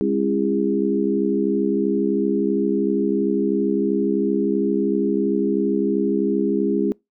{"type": "harmonic tone with a mistuned harmonic", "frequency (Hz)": 67.8, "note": "C#2", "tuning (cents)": -38, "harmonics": [3, 4, 5, 6], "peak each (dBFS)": [-23, -23, -23, -23], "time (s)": [0.01, 6.92], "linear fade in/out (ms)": 0, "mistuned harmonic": 5, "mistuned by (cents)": -25, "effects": ["noise-tail reverb RT60 0.2 s tail -25 dB re dry"]}